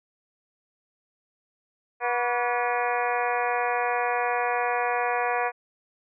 harmonic tone with a mistuned harmonic, 242.8 Hz, B3, 29 cents flat, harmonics 2 / 3 / 4 / 5 / 6 / 7 / 8 / 9 / 10, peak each -30 / -27 / -31 / -33 / -35 / -33 / -36 / -37 / -36 dBFS, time 2-5.52 s, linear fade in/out 50 ms, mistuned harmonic 5, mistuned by -99 cents, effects none

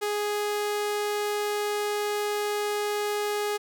sawtooth tone, 415.3 Hz, G#4, in tune, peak -22 dBFS, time 0.01-3.58 s, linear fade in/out 20 ms, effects none

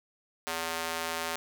square tone with high-pass filter, 82.41 Hz, E2, in tune, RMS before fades -34 dBFS, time 0.47-1.36 s, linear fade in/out 0 ms, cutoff 700 Hz, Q 0.63, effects none

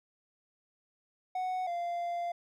triangle tone pair in turn, 740 / 693.2 Hz, F#5 / F5, 0 / -13 cents, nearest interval minor second, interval 113 cents, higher first, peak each -29 / -30 dBFS, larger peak first, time 1.35-1.67 / 1.67-2.32 s, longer second, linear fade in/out 5 ms, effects none

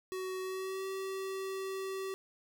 square tone with pitch glide, 374 to 384.1 Hz, F#4 to G4, +19 to -35 cents, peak -37 dBFS, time 0.12-2.14 s, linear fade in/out 0 ms, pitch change +46 cents, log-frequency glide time 0.41-0.86 s, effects none

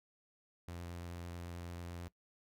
sawtooth tone with vibrato, 86.7 Hz, F2, 12 cents flat, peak -40 dBFS, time 0.68-2.08 s, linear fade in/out 0 ms, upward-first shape triangle, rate 9.1 Hz, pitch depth 15 cents each way, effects noise-tail reverb RT60 0.1 s tail -19 dB re dry

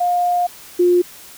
sine tone pair in turn, 709 / 354.5 Hz, F5 / F4, +26 / +26 cents, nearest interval octave, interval 1200 cents, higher first, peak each -14 / -10 dBFS, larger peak second, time 0-0.47 / 0.79-1.02 s, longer first, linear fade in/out 10 ms, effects white hiss -40 dBFS RMS until 1.37 s

